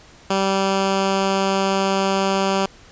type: tone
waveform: 10% pulse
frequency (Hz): 194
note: G3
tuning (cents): -18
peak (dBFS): -9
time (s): 0.3-2.66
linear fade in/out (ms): 5
effects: pink hiss -47 dBFS RMS until 2.91 s + resampled to 16000 Hz